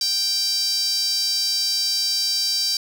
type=tone with high-pass filter; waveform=sawtooth; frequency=784 Hz; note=G5; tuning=in tune; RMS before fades=-22 dBFS; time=0.01-2.77 s; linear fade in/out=2 ms; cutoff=4900 Hz; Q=9.6; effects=none